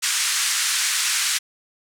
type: band-pass noise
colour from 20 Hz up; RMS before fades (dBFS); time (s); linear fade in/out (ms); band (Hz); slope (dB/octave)
white; -22; 0.02-1.39; 20; 1300 to 9100; 24
effects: none